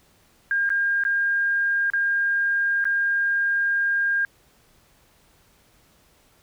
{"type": "tone with dropouts", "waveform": "sine", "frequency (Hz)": 1610, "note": "G6", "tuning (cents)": 46, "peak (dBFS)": -19, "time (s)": [0.51, 4.25], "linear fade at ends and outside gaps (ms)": 1, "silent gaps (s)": [[0.692, 0.702], [1.037, 1.05], [1.901, 1.935], [2.842, 2.853]], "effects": ["pink hiss -59 dBFS RMS until 6.42 s"]}